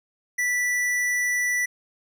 sine tone with hard clipping, 1968 Hz, B6, 7 cents flat, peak -23 dBFS, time 0.38-1.66 s, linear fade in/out 10 ms, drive 13 dB, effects none

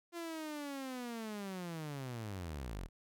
sawtooth linear sweep, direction down, 346.3 to 36.12 Hz, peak -37 dBFS, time 0.12-2.89 s, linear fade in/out 50 ms, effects none

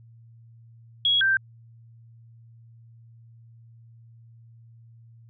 sine tone pair in turn, 3322 / 1567.8 Hz, G#7 / G6, 0 / 0 cents, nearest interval octave + minor second, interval 1300 cents, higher first, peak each -18 dBFS, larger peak neither, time 1.05-1.21 / 1.21-1.37 s, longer neither, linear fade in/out 2 ms, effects added 115 Hz sine -48 dBFS peak until 5.29 s

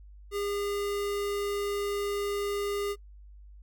square tone, 406 Hz, G#4, 39 cents flat, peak -30 dBFS, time 0.31-2.96 s, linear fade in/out 50 ms, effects noise-tail reverb RT60 0.1 s tail -21 dB re dry + added 50 Hz sine -47 dBFS peak until 3.62 s

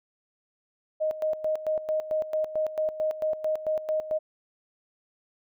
sine tone with tremolo, 622.3 Hz, D#5, in tune, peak -23 dBFS, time 1-4.19 s, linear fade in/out 20 ms, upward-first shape square, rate 4.5 Hz, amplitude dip 75%, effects none

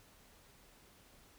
silence, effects pink hiss -63 dBFS RMS until 1.38 s

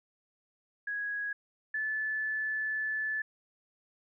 sine tone pair in turn, 1661.2 / 1738.4 Hz, G#6 / A6, 0 / -21 cents, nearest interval minor second, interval 79 cents, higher second, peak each -32 / -30 dBFS, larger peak second, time 0.87-1.33 / 1.74-3.22 s, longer second, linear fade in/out 5 ms, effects none

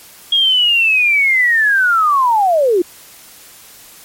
sine linear sweep, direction down, 3290 to 331.7 Hz, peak -9 dBFS, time 0.32-2.82 s, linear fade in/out 5 ms, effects white hiss -40 dBFS RMS until 4.04 s + MP3 64 kbps

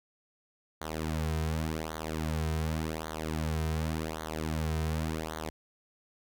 sawtooth tone with flanger, 79 Hz, D#2, 27 cents sharp, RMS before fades -33 dBFS, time 0.81-5.5 s, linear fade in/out 5 ms, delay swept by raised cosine 0.38 to 3.58 ms, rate 0.88 Hz, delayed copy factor -0.85, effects none

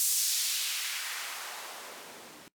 blue noise with band-pass filter sweep, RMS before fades -34 dBFS, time 0-2.48 s, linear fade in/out 0 ms, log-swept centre 7800 to 220 Hz, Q 0.99, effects noise-tail reverb RT60 0.1 s tail -20 dB re dry

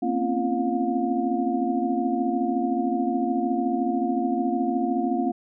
sine tone cluster, 232.2 / 257.7 / 271.4 / 340.9 / 712 Hz, A#3 / C4 / C#4 / F4 / F5, -7 / -26 / -36 / -42 / +33 cents, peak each -28 dBFS, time 0.02-5.32 s, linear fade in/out 10 ms, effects none

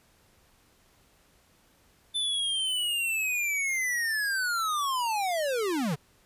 square linear sweep, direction down, 3540 to 130.81 Hz, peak -27 dBFS, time 2.14-5.96 s, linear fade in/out 20 ms, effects pink hiss -63 dBFS RMS until 6.25 s + resampled to 32000 Hz

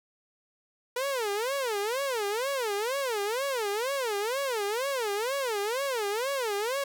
sawtooth tone with vibrato, 474.3 Hz, A#4, 30 cents sharp, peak -24 dBFS, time 0.96-6.84 s, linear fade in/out 5 ms, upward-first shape sine, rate 2.1 Hz, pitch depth 290 cents each way, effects none

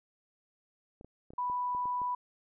clicks, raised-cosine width 2 ms, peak -36 dBFS, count 8, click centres 1.011 / 1.046 / 1.305 / 1.335 / 1.499 / 1.749 / 1.856 / 2.017 s
sine tone, 987.8 Hz, B5, in tune, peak -30 dBFS, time 1.38-2.15 s, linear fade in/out 5 ms
effects none

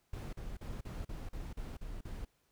brown noise bursts, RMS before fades -42 dBFS, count 9, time 0.13-2.25 s, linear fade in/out 5 ms, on 200 ms, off 40 ms, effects pink hiss -75 dBFS RMS until 2.51 s

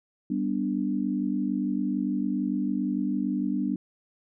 sine chord, G major, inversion none, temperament equal, 196 / 246.9 / 293.7 Hz, G3 / B3 / D4, 0 / 0 / 0 cents, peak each -29 dBFS, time 0.3-3.76 s, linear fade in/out 5 ms, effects none

